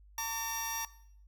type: tone cluster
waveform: sawtooth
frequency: 906 / 1147 / 5730 Hz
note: A#5 / D6 / F8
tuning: -50 / -41 / +44 cents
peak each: -33 / -40 / -34 dBFS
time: 0.18-0.85 s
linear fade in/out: 2 ms
effects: noise-tail reverb RT60 0.6 s tail -18 dB re dry + added 50 Hz sine -55 dBFS peak until 1.27 s